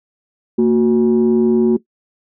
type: tone pair together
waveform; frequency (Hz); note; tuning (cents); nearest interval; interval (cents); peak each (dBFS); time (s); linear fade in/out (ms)
sine; 229.1 / 367.1; A#3 / F#4; -30 / -14; minor sixth; 816; -11; 0.58-1.77; 10
effects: noise-tail reverb RT60 0.1 s tail -17 dB re dry + tanh soft clip ceiling -6 dBFS